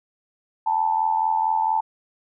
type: tone with amplitude modulation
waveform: sine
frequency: 880 Hz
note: A5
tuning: in tune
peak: -15 dBFS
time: 0.66-1.81 s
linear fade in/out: 10 ms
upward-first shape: sine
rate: 84.4 Hz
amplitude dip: 75%
effects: none